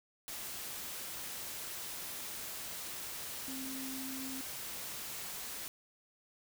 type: tone in noise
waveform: sine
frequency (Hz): 264.3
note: C4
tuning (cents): +18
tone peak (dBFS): -42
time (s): 3.48-4.41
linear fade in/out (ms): 0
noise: white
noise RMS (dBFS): -43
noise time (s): 0.28-5.68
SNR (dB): -2
effects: none